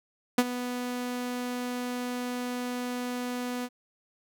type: tone with ADSR envelope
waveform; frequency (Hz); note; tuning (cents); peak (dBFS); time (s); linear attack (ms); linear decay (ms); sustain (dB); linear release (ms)
sawtooth; 246.9; B3; 0; -13; 0.38-3.69; 5; 46; -14; 49
effects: none